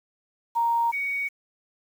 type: tone pair in turn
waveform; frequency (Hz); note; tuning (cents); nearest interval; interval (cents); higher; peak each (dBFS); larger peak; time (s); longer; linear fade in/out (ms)
sine; 932.3 / 2242; A#5 / C#7; 0 / +19; octave + minor third; 1519; second; -20 / -25; first; 0.55-0.92 / 0.92-1.29; neither; 20
effects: 8-bit